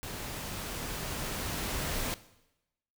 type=noise with level ramp; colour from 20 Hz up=pink; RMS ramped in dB=-40 to -33 dBFS; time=0.03-2.14 s; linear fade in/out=0 ms; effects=noise-tail reverb RT60 0.9 s tail -17 dB re dry